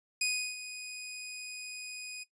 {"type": "tone with ADSR envelope", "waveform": "15% pulse", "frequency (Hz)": 2489, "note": "D#7", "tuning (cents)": 0, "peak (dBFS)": -20, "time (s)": [0.21, 2.24], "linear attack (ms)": 5, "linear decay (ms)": 340, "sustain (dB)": -13, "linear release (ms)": 13, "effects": ["noise-tail reverb RT60 0.1 s tail -17 dB re dry", "resampled to 22050 Hz"]}